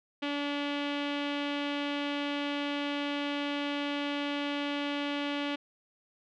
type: tone with low-pass filter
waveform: sawtooth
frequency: 287.5 Hz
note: D4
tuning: 37 cents flat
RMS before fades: -33 dBFS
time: 0.22-5.56 s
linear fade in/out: 10 ms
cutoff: 3100 Hz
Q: 3
effects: none